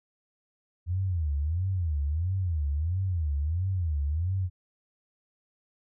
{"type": "tone with vibrato", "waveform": "sine", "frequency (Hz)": 82.5, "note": "E2", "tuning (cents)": 2, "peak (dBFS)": -25, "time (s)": [0.86, 4.5], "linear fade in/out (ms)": 50, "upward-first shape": "sine", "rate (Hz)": 1.5, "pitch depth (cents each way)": 260, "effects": []}